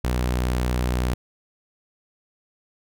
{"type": "tone", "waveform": "sawtooth", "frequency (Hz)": 61.74, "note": "B1", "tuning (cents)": 0, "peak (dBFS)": -17, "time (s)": [0.04, 1.14], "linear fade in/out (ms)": 5, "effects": []}